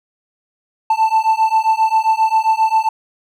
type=beating tone pair; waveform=triangle; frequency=880 / 887.5 Hz; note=A5 / A5; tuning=0 / +15 cents; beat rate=7.5 Hz; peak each=-13 dBFS; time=0.9-2.89 s; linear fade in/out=5 ms; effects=none